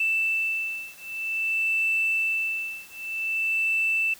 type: beating tone pair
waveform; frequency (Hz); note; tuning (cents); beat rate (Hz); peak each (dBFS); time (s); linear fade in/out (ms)
sine; 2653 / 2653.52; E7 / E7; +10 / +11; 0.52; -26; 0-4.14; 5
effects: tanh soft clip ceiling -16 dBFS + white hiss -49 dBFS RMS until 4.19 s